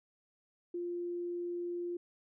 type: tone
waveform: sine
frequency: 349.2 Hz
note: F4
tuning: in tune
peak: -35 dBFS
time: 0.74-1.97 s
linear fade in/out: 5 ms
effects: none